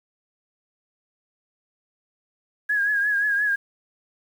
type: tone with vibrato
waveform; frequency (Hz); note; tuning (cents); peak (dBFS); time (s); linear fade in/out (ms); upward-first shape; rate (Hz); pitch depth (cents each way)
sine; 1656; G#6; -5; -19; 2.69-3.56; 10; triangle; 5.7; 64
effects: 8-bit